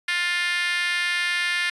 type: tone with high-pass filter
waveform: 5% pulse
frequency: 352 Hz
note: F4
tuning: 14 cents sharp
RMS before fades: -24 dBFS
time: 0.08-1.7 s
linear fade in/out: 5 ms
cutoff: 1800 Hz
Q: 3.2
effects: resampled to 22050 Hz